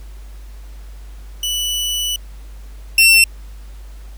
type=tone pair in turn; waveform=sawtooth; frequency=2965 / 2701 Hz; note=F#7 / E7; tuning=+3 / +42 cents; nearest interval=major second; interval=161 cents; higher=first; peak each=-15 / -4 dBFS; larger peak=second; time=1.43-2.16 / 2.98-3.24 s; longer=first; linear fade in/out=2 ms; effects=added 50 Hz sine -32 dBFS peak until 4.17 s + pink hiss -49 dBFS RMS until 4.17 s